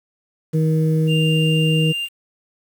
harmonic tone, 158.2 Hz, D#3, 29 cents sharp, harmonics 1 / 2 / 3, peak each -15 / -26 / -24 dBFS, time 0.53-1.93 s, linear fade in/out 20 ms
triangle tone, 2794 Hz, F7, in tune, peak -20 dBFS, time 1.07-2.09 s, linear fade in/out 50 ms
effects 7-bit

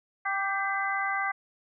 harmonic tone with a mistuned harmonic, 392 Hz, G4, in tune, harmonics 2 / 3 / 4 / 5, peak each -32 / -32 / -32 / -32 dBFS, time 0.25-1.32 s, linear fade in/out 10 ms, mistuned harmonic 5, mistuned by +52 cents, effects none

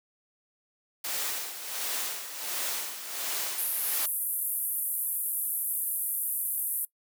white noise with tremolo, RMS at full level -31 dBFS, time 1.04-4.06 s, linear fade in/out 5 ms, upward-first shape sine, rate 1.4 Hz, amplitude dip 65%
white band-pass noise, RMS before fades -31 dBFS, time 3.58-6.85 s, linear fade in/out 2 ms, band 10000 to 14000 Hz, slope 48 dB/octave
effects noise-tail reverb RT60 0.1 s tail -21 dB re dry + high-pass 400 Hz 12 dB/octave

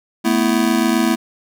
square chord, A suspended second, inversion none, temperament just, 220 / 247.5 / 330 Hz, A3 / B3 / E4, 0 / +4 / +2 cents, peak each -19 dBFS, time 0.24-1.16 s, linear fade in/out 20 ms, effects none

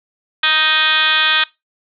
sine tone with frequency modulation, 2489 Hz, D#7, in tune, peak -11 dBFS, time 0.43-1.44 s, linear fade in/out 5 ms, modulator 310 Hz, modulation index 4.1, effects noise-tail reverb RT60 0.2 s tail -22 dB re dry

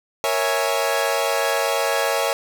sawtooth chord, A# half-diminished seventh, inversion none, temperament equal, 466.2 / 554.4 / 659.3 / 830.6 Hz, A#4 / C#5 / E5 / G#5, 0 / 0 / 0 / 0 cents, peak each -22 / -19 / -21 / -22 dBFS, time 0.24-2.33 s, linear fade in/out 0 ms, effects none

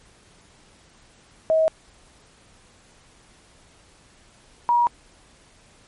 sine tone pair in turn, 638 / 955.9 Hz, D#5 / A#5, +43 / +43 cents, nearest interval perfect fifth, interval 700 cents, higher second, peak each -15 dBFS, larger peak neither, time 1.5-1.68 / 4.69-4.87 s, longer neither, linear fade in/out 0 ms, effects pink hiss -54 dBFS RMS until 5.87 s + MP3 48 kbps

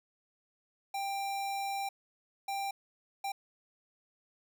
square tone bursts at uneven times, 790 Hz, G5, 13 cents sharp, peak -34 dBFS, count 3, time 0.94-1.89 / 2.48-2.71 / 3.24-3.32 s, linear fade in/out 5 ms, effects none

